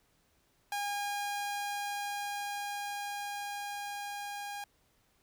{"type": "tone with level ramp", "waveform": "sawtooth", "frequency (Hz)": 814, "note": "G#5", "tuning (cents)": -35, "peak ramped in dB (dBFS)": [-29, -35], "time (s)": [0.72, 4.64], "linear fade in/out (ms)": 2, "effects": ["pink hiss -71 dBFS RMS until 5.22 s"]}